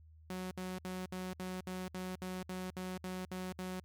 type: tone bursts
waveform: sawtooth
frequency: 184.4 Hz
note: F#3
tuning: 6 cents flat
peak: -35 dBFS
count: 13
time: 0.3-3.798 s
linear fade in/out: 2 ms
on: 210 ms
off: 64 ms
effects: added 79 Hz sine -56 dBFS peak until 3.84 s + MP3 96 kbps